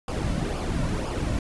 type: noise with flanger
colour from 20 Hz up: brown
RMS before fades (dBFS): -27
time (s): 0.08-1.39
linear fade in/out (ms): 2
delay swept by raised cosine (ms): 0.5 to 2.5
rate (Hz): 2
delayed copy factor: -0.6
effects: resampled to 24000 Hz